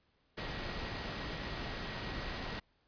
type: tone in noise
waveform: sine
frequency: 1902 Hz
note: A#6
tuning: 34 cents sharp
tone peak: -51 dBFS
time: 0.37-2.6 s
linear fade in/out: 10 ms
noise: pink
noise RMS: -40 dBFS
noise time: 0.37-2.6 s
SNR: -14 dB
effects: pink hiss -74 dBFS RMS until 2.87 s + resampled to 11025 Hz